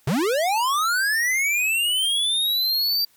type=linear sweep; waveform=square; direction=up; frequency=113.4 to 4699 Hz; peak=-20 dBFS; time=0.07-3.05 s; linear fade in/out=5 ms; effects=white hiss -59 dBFS RMS until 3.16 s